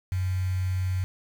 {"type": "tone with quantisation", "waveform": "sine", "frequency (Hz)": 92.5, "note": "F#2", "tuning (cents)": 0, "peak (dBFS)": -24, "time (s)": [0.12, 1.04], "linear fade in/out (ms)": 0, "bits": 7, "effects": []}